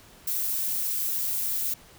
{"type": "noise", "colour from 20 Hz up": "violet", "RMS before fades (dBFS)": -28, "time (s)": [0.27, 1.74], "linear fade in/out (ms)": 5, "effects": ["pink hiss -52 dBFS RMS until 1.98 s"]}